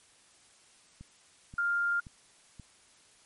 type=click train; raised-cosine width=5 ms; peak=-34 dBFS; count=4; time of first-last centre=1.01-2.597 s; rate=1.89 Hz
type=tone; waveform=sine; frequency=1400 Hz; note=F6; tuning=4 cents sharp; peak=-26 dBFS; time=1.58-2 s; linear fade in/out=5 ms
effects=white hiss -61 dBFS RMS until 3.25 s + MP3 48 kbps